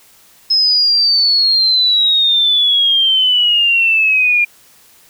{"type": "exponential sweep", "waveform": "sine", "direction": "down", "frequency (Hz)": [5170, 2400], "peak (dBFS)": -9, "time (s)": [0.5, 4.45], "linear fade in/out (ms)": 10, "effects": ["white hiss -47 dBFS RMS until 5.09 s"]}